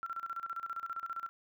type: tone with tremolo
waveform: sine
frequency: 1357 Hz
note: E6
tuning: 50 cents sharp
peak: -35 dBFS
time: 0.03-1.29 s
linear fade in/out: 0 ms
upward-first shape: square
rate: 15 Hz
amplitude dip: 80%
effects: none